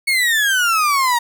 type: exponential sweep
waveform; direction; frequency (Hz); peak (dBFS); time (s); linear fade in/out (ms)
35% pulse; down; 2217 to 932.3; -12; 0.07-1.19; 10
effects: none